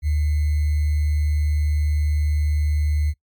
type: tone with sample-and-hold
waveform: sine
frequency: 75 Hz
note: D2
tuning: 37 cents sharp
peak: -17 dBFS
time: 0.02-3.14 s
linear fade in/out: 50 ms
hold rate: 2100 Hz
effects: noise-tail reverb RT60 0.1 s tail -21 dB re dry + MP3 96 kbps